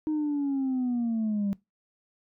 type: linear sweep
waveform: sine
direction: down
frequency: 311.4 to 196 Hz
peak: -23 dBFS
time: 0.07-1.53 s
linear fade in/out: 0 ms
effects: noise-tail reverb RT60 0.2 s tail -23 dB re dry + tanh soft clip ceiling -23 dBFS